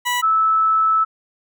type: tone pair in turn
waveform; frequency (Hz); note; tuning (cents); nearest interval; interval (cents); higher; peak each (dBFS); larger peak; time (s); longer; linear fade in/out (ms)
20% pulse / sine; 980 / 1308.1; B5 / E6; -14 / -14; perfect fourth; 500; second; -13; neither; 0.05-0.22 / 0.22-1.05; second; 20
effects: none